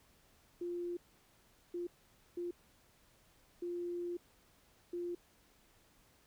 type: tone bursts at uneven times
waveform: sine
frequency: 349.4 Hz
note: F4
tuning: 1 cent sharp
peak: -37 dBFS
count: 5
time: 0.61-0.97 / 1.74-1.87 / 2.37-2.51 / 3.62-4.17 / 4.93-5.15 s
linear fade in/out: 5 ms
effects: pink hiss -68 dBFS RMS until 6.26 s